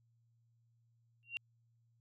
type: tone with exponential growth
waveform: sine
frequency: 2760 Hz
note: F7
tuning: 21 cents flat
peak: -33 dBFS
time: 1.23-1.37 s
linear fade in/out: 0 ms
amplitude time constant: 29 ms
effects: added 116 Hz sine -70 dBFS peak until 2 s + AAC 32 kbps